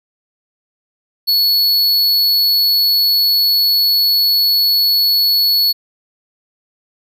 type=tone; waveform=square; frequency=4400 Hz; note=C#8; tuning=14 cents flat; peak=-11 dBFS; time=1.27-5.73 s; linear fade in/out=20 ms; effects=none